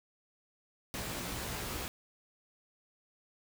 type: noise with comb filter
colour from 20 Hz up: pink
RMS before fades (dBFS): -39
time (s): 0.94-1.88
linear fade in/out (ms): 0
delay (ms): 17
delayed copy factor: +0.7
effects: none